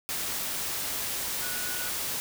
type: tone in noise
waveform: sine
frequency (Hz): 1467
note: F#6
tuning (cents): -15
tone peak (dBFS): -39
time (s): 1.42-1.89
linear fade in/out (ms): 0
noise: white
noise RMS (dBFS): -32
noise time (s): 0.09-2.2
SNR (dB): -10
effects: none